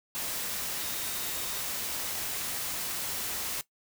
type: tone in noise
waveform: sine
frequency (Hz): 3710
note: A#7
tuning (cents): -9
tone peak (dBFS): -44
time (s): 0.81-1.61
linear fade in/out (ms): 0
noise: white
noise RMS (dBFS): -34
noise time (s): 0.15-3.61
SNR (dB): -13
effects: noise-tail reverb RT60 0.1 s tail -17 dB re dry